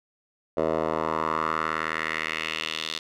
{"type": "tone with band-pass filter sweep", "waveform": "10% pulse", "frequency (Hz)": 79.4, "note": "D#2", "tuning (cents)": 36, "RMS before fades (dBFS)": -28, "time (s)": [0.57, 2.99], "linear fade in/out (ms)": 5, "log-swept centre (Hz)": [600, 3800], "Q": 2.6, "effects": []}